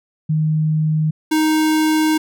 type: tone pair in turn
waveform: sine / square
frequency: 155.56 / 311.8 Hz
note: D#3 / D#4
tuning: 0 / +4 cents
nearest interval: octave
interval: 1204 cents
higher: second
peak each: -14 dBFS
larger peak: neither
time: 0.29-1.11 / 1.31-2.18 s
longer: second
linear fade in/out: 10 ms
effects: none